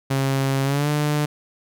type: tone with pitch glide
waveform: sawtooth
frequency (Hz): 135.6 to 148.73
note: C#3 to D3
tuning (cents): -38 to +22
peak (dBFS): -15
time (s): 0.1-1.26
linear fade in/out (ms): 10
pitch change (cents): +160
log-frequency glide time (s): 0.63-0.89
effects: none